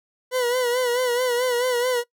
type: tone with vibrato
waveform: 40% pulse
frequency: 493.9 Hz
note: B4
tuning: in tune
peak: -19 dBFS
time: 0.31-2.04 s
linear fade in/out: 50 ms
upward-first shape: sine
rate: 4.6 Hz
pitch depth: 63 cents each way
effects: noise-tail reverb RT60 0.1 s tail -21 dB re dry